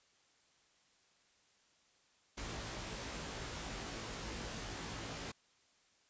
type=noise with comb filter; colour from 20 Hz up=pink; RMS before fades=-44 dBFS; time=2.37-5.32 s; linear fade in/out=10 ms; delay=18 ms; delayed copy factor=+0.9; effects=white hiss -71 dBFS RMS until 6.09 s + resampled to 16000 Hz